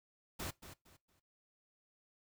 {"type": "noise with echo", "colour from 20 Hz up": "pink", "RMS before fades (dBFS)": -42, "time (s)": [0.39, 0.51], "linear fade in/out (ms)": 10, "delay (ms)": 230, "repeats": 3, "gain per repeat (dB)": -11, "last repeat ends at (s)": 1.2, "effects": ["noise-tail reverb RT60 0.2 s tail -20 dB re dry"]}